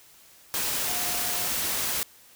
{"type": "tone in noise", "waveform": "sine", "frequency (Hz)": 714, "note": "F5", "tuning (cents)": 38, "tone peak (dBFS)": -39, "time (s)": [0.88, 1.47], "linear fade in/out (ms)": 0, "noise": "white", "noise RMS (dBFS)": -28, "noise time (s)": [0.54, 2.03], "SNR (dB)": -14, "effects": ["white hiss -54 dBFS RMS until 2.35 s"]}